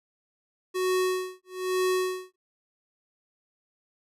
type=tone with tremolo; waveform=square; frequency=370 Hz; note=F#4; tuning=in tune; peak=-23 dBFS; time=0.74-2.36 s; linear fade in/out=20 ms; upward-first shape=sine; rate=1.1 Hz; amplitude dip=100%; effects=resampled to 32000 Hz